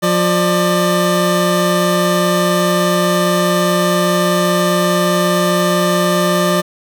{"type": "tone pair together", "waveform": "25% pulse", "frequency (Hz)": [177.38, 597], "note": ["F3", "D5"], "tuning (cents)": [27, 28], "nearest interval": "octave + major sixth", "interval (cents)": 2101, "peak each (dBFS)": -11, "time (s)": [0.02, 6.62], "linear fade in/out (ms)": 20, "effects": []}